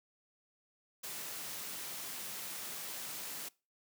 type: high-pass noise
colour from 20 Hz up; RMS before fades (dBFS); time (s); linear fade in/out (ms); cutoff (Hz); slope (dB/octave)
white; -43; 1.03-3.49; 10; 110; 48
effects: noise-tail reverb RT60 0.3 s tail -23 dB re dry